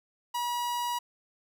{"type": "tone", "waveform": "45% pulse", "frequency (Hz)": 965, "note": "B5", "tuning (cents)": -40, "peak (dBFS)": -29, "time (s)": [0.34, 0.99], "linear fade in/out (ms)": 10, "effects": []}